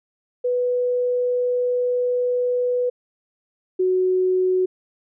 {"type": "tone pair in turn", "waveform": "sine", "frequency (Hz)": [493.9, 370], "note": ["B4", "F#4"], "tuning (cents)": [0, 0], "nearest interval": "perfect fourth", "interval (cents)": 500, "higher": "first", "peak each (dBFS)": [-18, -16], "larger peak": "second", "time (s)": [[0.44, 2.9], [3.79, 4.66]], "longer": "first", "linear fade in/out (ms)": 10, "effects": []}